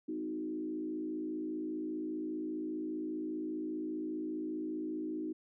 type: tone with frequency modulation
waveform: sine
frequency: 311.1 Hz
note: D#4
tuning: in tune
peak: -35 dBFS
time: 0.08-5.33 s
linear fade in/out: 10 ms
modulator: 55 Hz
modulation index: 0.91
effects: none